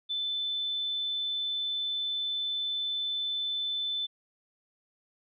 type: tone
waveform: sine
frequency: 3520 Hz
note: A7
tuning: in tune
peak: -29 dBFS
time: 0.09-4.07 s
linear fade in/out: 20 ms
effects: none